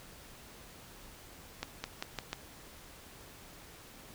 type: accelerating click train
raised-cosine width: 0.2 ms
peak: -18 dBFS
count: 5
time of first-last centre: 1.63-2.331 s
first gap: 210 ms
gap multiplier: 0.88
effects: pink hiss -53 dBFS RMS until 4.14 s